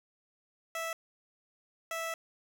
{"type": "tone pair in turn", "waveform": "15% pulse", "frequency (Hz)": [657, 657], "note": ["E5", "E5"], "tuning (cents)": [-6, -6], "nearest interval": "unison", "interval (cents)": 0, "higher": "neither", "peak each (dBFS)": -28, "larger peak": "neither", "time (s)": [[0.75, 0.93], [1.91, 2.14]], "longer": "second", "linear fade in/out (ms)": 2, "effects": []}